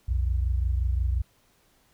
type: tone pair together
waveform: sine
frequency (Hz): 61.36 / 87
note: B1 / F2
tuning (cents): -11 / -6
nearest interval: tritone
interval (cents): 605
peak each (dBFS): -23 / -29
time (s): 0.08-1.22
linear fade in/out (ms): 10
effects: pink hiss -64 dBFS RMS until 1.93 s